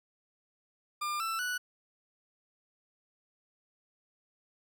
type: tone with pitch steps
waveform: 40% pulse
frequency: 1200 / 1331.5 / 1477.4 Hz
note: D6 / E6 / F#6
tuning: +37 / +17 / -3 cents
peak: -31 dBFS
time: 1.01-1.58 s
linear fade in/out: 10 ms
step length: 190 ms
effects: none